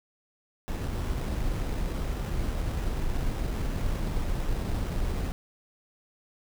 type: noise with sample-and-hold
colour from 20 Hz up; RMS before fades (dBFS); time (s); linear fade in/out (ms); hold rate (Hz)
brown; -29; 0.68-5.32; 0; 4410
effects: none